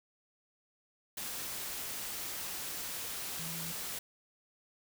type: tone in noise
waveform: sine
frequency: 164.81 Hz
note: E3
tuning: in tune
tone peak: -44 dBFS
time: 3.39-3.72 s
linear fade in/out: 5 ms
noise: white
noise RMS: -40 dBFS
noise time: 1.17-3.99 s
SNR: -7 dB
effects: none